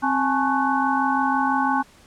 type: tone cluster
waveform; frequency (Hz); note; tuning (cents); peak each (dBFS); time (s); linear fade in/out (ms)
sine; 264.6 / 832 / 878 / 1100 / 1498; C4 / G#5 / A5 / C#6 / F#6; +20 / +3 / -4 / -14 / +21; -24 / -23 / -26 / -25 / -27; 0.02-1.83; 20
effects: pink hiss -52 dBFS RMS until 2.06 s + low-pass 10000 Hz 12 dB/octave